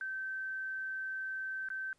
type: tone with dropouts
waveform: sine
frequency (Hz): 1547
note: G6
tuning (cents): -23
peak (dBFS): -36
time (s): 0.01-1.93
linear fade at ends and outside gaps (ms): 1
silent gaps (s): 1.687-1.702
effects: pink hiss -73 dBFS RMS until 1.98 s + resampled to 24000 Hz